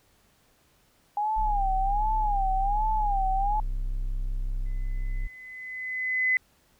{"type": "tone with vibrato", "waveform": "sine", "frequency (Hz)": 815, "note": "G#5", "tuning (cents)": -33, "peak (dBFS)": -24, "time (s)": [1.17, 3.6], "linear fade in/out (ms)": 2, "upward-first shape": "sine", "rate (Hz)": 1.3, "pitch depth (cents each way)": 120}
{"type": "tone", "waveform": "triangle", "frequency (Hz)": 32.7, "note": "C1", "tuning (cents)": 0, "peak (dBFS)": -24, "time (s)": [1.36, 5.28], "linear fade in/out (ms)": 20}
{"type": "tone with exponential growth", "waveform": "sine", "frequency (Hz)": 2025, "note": "B6", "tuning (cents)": 43, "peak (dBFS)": -19, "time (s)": [4.66, 6.37], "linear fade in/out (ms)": 1, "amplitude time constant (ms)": 370}
{"effects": ["pink hiss -64 dBFS RMS until 6.79 s"]}